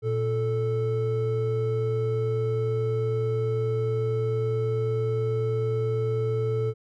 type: tone pair together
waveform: triangle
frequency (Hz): 116.54 / 438.8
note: A#2 / A4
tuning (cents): 0 / -5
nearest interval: octave + major seventh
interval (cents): 2295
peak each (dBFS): -24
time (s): 0.02-6.74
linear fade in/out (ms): 50
effects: none